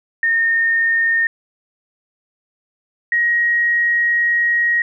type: tone pair in turn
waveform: sine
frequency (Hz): 1832 / 1889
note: A#6 / A#6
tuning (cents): -31 / +22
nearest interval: minor second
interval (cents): 53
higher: second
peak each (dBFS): -13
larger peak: neither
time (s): 0.23-1.27 / 3.12-4.82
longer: second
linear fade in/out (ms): 2
effects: none